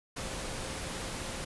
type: tone in noise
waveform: sine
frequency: 528 Hz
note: C5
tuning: 16 cents sharp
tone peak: -48 dBFS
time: 0.16-1.45 s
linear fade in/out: 10 ms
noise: pink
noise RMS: -38 dBFS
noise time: 0.16-1.45 s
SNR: -13 dB
effects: resampled to 24000 Hz